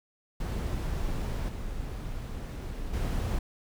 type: noise with level steps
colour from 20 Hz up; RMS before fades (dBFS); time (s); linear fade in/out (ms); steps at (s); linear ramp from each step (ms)
brown; -31 / -36 / -29; 0.4-3.39; 5; 1.48 / 2.93; 10
effects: none